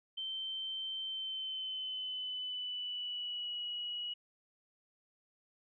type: tone with pitch glide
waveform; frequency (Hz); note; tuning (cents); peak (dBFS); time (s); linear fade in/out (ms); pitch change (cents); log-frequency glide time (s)
sine; 3107 to 2916; G7 to F#7; -16 to -26; -37; 0.17-4.14; 10; -110; 1.03-3.62
effects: none